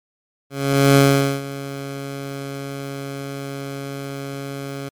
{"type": "tone with ADSR envelope", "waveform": "15% pulse", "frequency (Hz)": 138.59, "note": "C#3", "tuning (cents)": 0, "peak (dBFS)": -3, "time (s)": [0.5, 4.89], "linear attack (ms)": 460, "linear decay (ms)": 450, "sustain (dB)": -18, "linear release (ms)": 6, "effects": ["MP3 96 kbps"]}